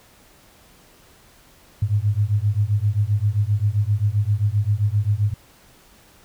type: beating tone pair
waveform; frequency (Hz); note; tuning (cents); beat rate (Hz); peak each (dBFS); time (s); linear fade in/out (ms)
sine; 100.1 / 107.7; G2 / A2; +37 / -37; 7.6; -20; 1.82-5.34; 5
effects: pink hiss -52 dBFS RMS until 6.24 s